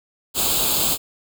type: noise with comb filter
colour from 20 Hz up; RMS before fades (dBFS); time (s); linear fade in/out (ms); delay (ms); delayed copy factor
white; -20; 0.34-0.98; 50; 0.26; +0.8
effects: none